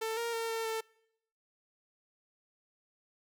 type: tone with pitch steps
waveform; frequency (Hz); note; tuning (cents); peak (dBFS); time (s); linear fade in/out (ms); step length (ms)
sawtooth; 445.2 / 466.6 / 456.2 / 452 / 445.6; A4 / A#4 / A#4 / A4 / A4; +20 / +2 / -37 / +47 / +22; -29; 0.01-0.81; 10; 160
effects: noise-tail reverb RT60 0.8 s tail -26 dB re dry